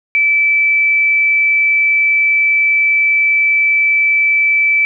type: tone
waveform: sine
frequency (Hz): 2315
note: D7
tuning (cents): -25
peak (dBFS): -9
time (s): 0.15-4.85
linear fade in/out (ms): 0
effects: none